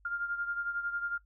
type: beating tone pair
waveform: sine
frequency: 1400 / 1411 Hz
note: F6 / F6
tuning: +4 / +17 cents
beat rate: 11 Hz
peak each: -33 / -39 dBFS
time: 0.05-1.18 s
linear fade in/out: 5 ms
effects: noise-tail reverb RT60 0.1 s tail -20 dB re dry + added 50 Hz sine -61 dBFS peak until 1.25 s